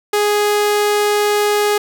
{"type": "tone", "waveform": "sawtooth", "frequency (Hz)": 415.3, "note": "G#4", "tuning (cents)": 0, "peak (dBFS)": -9, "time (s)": [0.13, 1.78], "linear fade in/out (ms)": 5, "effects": []}